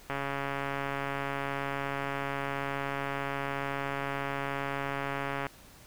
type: click train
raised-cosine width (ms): 0.5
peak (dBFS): -18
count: 747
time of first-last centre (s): 0.1-5.467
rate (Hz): 139
effects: pink hiss -54 dBFS RMS until 5.86 s